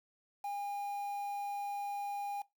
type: tone with quantisation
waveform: triangle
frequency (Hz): 810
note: G#5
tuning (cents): -43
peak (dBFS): -34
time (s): 0.44-2.42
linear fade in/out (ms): 5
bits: 9
effects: noise-tail reverb RT60 0.2 s tail -21 dB re dry